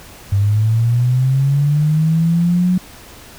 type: linear sweep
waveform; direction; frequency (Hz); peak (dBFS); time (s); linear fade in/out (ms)
sine; up; 98 to 183.8; -11; 0.32-2.78; 5
effects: pink hiss -39 dBFS RMS until 3.38 s